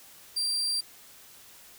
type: tone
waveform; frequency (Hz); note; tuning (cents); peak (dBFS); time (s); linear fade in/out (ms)
35% pulse; 4718; D8; +7; -25; 0.36-0.81; 10
effects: white hiss -52 dBFS RMS until 1.78 s